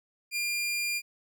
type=tone; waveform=sawtooth; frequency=2400 Hz; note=D7; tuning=37 cents sharp; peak=-25 dBFS; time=0.31-1.02 s; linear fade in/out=50 ms; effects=none